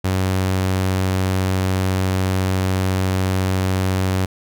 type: tone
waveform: sawtooth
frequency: 94 Hz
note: F#2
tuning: 28 cents sharp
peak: -13 dBFS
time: 0.04-4.26 s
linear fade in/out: 10 ms
effects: none